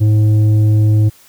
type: tone with tanh clipping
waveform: triangle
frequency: 106.9 Hz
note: A2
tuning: 49 cents flat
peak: -9 dBFS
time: 0-1.1 s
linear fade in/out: 20 ms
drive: 11 dB
effects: white hiss -46 dBFS RMS until 1.28 s